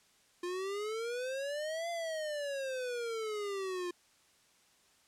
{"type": "exponential two-way sweep", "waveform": "square", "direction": "up then down", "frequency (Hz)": [349.2, 689, 349.2], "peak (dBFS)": -36, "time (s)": [0.43, 3.91], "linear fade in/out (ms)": 5, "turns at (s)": 1.9, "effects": ["white hiss -67 dBFS RMS until 5.07 s", "low-pass 9000 Hz 12 dB/octave"]}